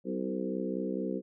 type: harmonic tone with a mistuned harmonic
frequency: 64.4 Hz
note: C2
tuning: 27 cents flat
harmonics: 3 / 4 / 5 / 6 / 7 / 8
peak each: -36 / -37 / -38 / -39 / -39 / -40 dBFS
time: 0.04-1.22 s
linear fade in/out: 50 ms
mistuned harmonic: 6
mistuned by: -25 cents
effects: none